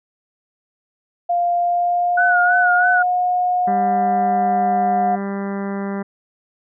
sine tone with pitch glide, 698.5 to 721.9 Hz, F5 to F#5, 0 to -43 cents, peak -15 dBFS, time 1.29-5.16 s, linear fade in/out 10 ms, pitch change +57 cents, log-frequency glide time 1.56-3.07 s
sine tone with vibrato, 1463 Hz, F#6, 20 cents flat, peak -14 dBFS, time 2.17-3.03 s, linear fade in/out 10 ms, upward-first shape sine, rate 3.1 Hz, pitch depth 55 cents each way
harmonic tone, 198.1 Hz, G3, 18 cents sharp, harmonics 1 / 2 / 3 / 4 / 5 / 6 / 7 / 8 / 9 / 10, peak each -23 / -29 / -33 / -35 / -37 / -39 / -40 / -41 / -42 / -43 dBFS, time 3.67-6.03 s, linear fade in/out 10 ms
effects none

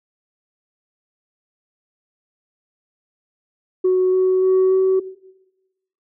sine tone with pitch steps, 370 / 372.8 / 375.6 / 378.4 Hz, F#4 / F#4 / F#4 / F#4, 0 / +13 / +26 / +39 cents, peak -11 dBFS, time 3.84-5 s, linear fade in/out 10 ms, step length 290 ms, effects noise-tail reverb RT60 1.0 s tail -18 dB re dry + tanh soft clip ceiling -10 dBFS

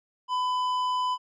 sine tone with tanh clipping, 1003 Hz, B5, 26 cents sharp, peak -26 dBFS, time 0.28-1.18 s, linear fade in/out 50 ms, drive 10 dB, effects none

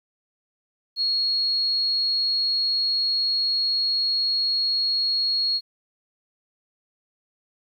sine tone, 4309 Hz, C#8, 50 cents flat, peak -20 dBFS, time 0.96-5.61 s, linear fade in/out 50 ms, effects 10-bit

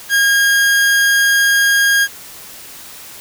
40% pulse tone, 1627 Hz, G#6, 36 cents flat, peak -9 dBFS, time 0.09-2.08 s, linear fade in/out 50 ms, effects white hiss -35 dBFS RMS until 3.2 s

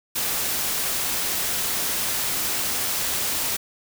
white noise, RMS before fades -25 dBFS, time 0.15-3.57 s, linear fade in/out 10 ms, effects none

